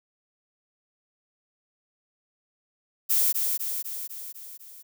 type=noise with echo; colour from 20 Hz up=violet; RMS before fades=-22 dBFS; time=3.09-3.33 s; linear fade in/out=20 ms; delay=250 ms; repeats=6; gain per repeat=-4 dB; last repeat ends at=4.83 s; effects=none